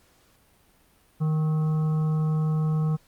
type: harmonic tone with a mistuned harmonic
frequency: 155.56 Hz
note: D#3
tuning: in tune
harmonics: 1 / 3 / 5 / 7 / 8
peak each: -21 / -39 / -44 / -44 / -46 dBFS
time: 1.2-2.97 s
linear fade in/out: 20 ms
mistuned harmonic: 8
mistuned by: +62 cents
effects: pink hiss -61 dBFS RMS until 3.07 s + Opus 48 kbps